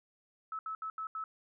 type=tone bursts at uneven times; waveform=sine; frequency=1300 Hz; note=E6; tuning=24 cents flat; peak=-36 dBFS; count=5; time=0.52-0.59 / 0.66-0.75 / 0.82-0.9 / 0.98-1.07 / 1.15-1.24 s; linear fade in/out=2 ms; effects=none